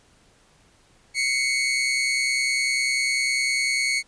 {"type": "tone pair together", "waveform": "sawtooth", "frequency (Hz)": [2087, 2217], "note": ["C7", "C#7"], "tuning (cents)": [-5, 0], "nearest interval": "minor second", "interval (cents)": 105, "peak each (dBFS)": [-25, -18], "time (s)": [1.14, 4.03], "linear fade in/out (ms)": 50, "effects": ["pink hiss -58 dBFS RMS until 4.07 s", "resampled to 22050 Hz"]}